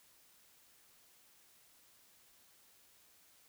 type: silence
effects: white hiss -66 dBFS RMS until 3.48 s